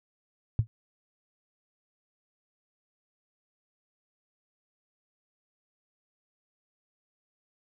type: tone with exponential decay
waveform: sine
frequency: 111.5 Hz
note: A2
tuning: 23 cents sharp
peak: -16 dBFS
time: 0.59-0.67 s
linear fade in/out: 0 ms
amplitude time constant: 17 ms
effects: none